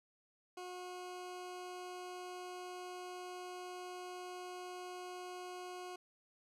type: tone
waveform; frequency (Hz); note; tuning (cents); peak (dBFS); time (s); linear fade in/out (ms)
20% pulse; 362; F#4; -38; -40; 0.57-5.96; 5
effects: low-pass 10000 Hz 12 dB/octave